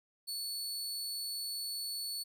sawtooth tone, 4435 Hz, C#8, in tune, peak -34 dBFS, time 0.27-2.24 s, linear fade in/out 20 ms, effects none

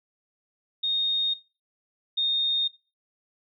sine tone pair in turn, 3700 / 3682 Hz, A#7 / A#7, -14 / -22 cents, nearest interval unison, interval 8 cents, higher first, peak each -23 / -22 dBFS, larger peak second, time 0.83-1.34 / 2.17-2.68 s, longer neither, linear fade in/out 10 ms, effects noise-tail reverb RT60 0.3 s tail -19 dB re dry

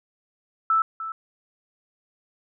sine tone with echo, 1318.5 Hz, E6, in tune, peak -17 dBFS, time 0.7-0.82 s, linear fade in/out 2 ms, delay 300 ms, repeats 1, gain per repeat -12 dB, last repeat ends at 1.12 s, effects none

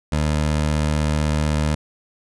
20% pulse tone, 75.9 Hz, D#2, 42 cents flat, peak -13 dBFS, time 0.12-1.75 s, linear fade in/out 5 ms, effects resampled to 24000 Hz

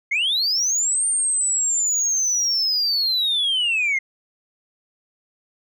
sine linear two-way sweep, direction up then down, 2073 to 8880 to 2073 Hz, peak -16 dBFS, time 0.11-3.99 s, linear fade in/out 10 ms, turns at 1.06 s, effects tanh soft clip ceiling -16 dBFS

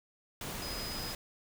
sine tone in noise, 5000 Hz, D#8, 8 cents sharp, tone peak -41 dBFS, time 0.62-1.13 s, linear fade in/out 2 ms, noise pink, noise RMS -40 dBFS, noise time 0.41-1.15 s, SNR -4 dB, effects none

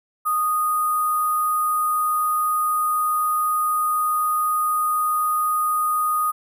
sine tone with sample-and-hold, 1237 Hz, D#6, 10 cents flat, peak -18 dBFS, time 0.25-6.32 s, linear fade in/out 20 ms, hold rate 11025 Hz, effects none

